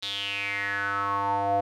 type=tone with band-pass filter sweep; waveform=square; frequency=100 Hz; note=G2; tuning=35 cents sharp; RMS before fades=-28 dBFS; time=0.02-1.61 s; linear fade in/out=10 ms; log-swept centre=3800 to 650 Hz; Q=6.9; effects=none